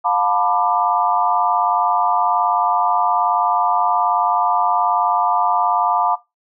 sine chord, B half-diminished seventh, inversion second, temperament just, 711.2 / 889 / 987.8 / 1185.3 Hz, F5 / A5 / B5 / D6, +31 / +18 / 0 / +16 cents, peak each -20 dBFS, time 0.04-6.16 s, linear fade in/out 20 ms, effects noise-tail reverb RT60 0.2 s tail -17 dB re dry

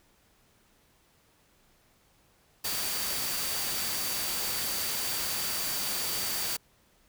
sine tone in noise, 4620 Hz, D8, 29 cents flat, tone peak -38 dBFS, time 2.64-6.57 s, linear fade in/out 10 ms, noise white, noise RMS -32 dBFS, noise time 2.64-6.57 s, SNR -9 dB, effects pink hiss -65 dBFS RMS until 7.08 s

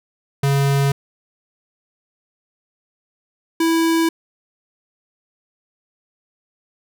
square tone pair in turn, 139.2 / 328.7 Hz, C#3 / E4, +8 / -5 cents, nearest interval octave + minor third, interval 1487 cents, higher second, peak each -15 dBFS, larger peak neither, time 0.43-0.92 / 3.6-4.09 s, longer neither, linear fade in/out 5 ms, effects none

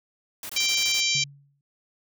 white noise bursts, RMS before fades -36 dBFS, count 7, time 0.43-1.004 s, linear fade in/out 2 ms, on 64 ms, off 21 ms
harmonic tone, 784 Hz, G5, in tune, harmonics 3 / 4 / 5 / 6 / 7 / 8 / 9, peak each -27 / -28 / -29 / -30 / -30 / -31 / -32 dBFS, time 0.56-1.24 s, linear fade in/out 5 ms
sine tone with exponential decay, 141.1 Hz, C#3, 31 cents sharp, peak -31 dBFS, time 1.15-1.61 s, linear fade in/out 2 ms, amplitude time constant 100 ms
effects none

